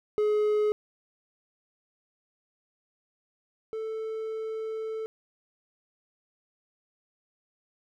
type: tone pair in turn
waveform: triangle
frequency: 422.3 / 441.1 Hz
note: G#4 / A4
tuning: +29 / +4 cents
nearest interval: minor second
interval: 75 cents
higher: second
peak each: -20 / -29 dBFS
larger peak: first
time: 0.18-0.72 / 3.73-5.06 s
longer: second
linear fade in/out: 0 ms
effects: none